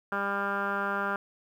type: tone with low-pass filter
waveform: 10% pulse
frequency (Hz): 199.6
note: G3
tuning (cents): +32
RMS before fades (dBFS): -30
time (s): 0.12-1.16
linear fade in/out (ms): 2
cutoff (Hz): 1500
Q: 6.7
effects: 10-bit